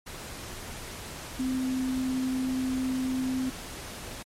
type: tone in noise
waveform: sine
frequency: 258.7 Hz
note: C4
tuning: 19 cents flat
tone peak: -26 dBFS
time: 1.39-3.5 s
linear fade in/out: 10 ms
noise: pink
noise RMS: -40 dBFS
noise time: 0.06-4.23 s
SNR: +11 dB
effects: low-pass 12000 Hz 12 dB/octave + MP3 64 kbps